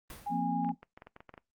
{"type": "noise with exponential decay", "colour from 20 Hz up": "pink", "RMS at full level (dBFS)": -43, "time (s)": [0.1, 0.55], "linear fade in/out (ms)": 1, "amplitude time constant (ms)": 97}
{"type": "tone", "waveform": "sine", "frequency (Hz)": 819, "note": "G#5", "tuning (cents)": -24, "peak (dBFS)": -32, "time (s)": [0.26, 0.72], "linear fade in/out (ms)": 10}
{"type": "chord", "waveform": "sine", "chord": "F suspended fourth", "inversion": "none", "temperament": "just", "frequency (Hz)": [174.61, 232.8, 261.9], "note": ["F3", "Bb3", "C4"], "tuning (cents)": [0, -2, 2], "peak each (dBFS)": -35, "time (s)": [0.29, 0.75], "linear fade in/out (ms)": 50}
{"type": "clicks", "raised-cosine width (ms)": 0.5, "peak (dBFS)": -33, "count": 11, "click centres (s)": [0.647, 0.691, 0.83, 0.975, 1.021, 1.07, 1.164, 1.205, 1.293, 1.34, 1.378]}
{"effects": ["noise-tail reverb RT60 0.2 s tail -23 dB re dry", "Opus 32 kbps"]}